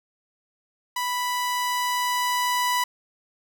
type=tone with level ramp; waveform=sawtooth; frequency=987.8 Hz; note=B5; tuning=in tune; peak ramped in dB=-21 to -17 dBFS; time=0.96-2.84 s; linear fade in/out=5 ms; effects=9-bit